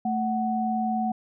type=tone pair together; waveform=sine; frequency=221.3 / 744 Hz; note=A3 / F#5; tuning=+10 / +9 cents; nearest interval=octave + major sixth; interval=2099 cents; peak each=-26 dBFS; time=0.05-1.12 s; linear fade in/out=5 ms; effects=none